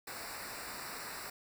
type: noise with comb filter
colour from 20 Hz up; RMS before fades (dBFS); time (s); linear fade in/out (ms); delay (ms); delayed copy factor
pink; -44; 0.07-1.3; 5; 0.31; -0.85
effects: none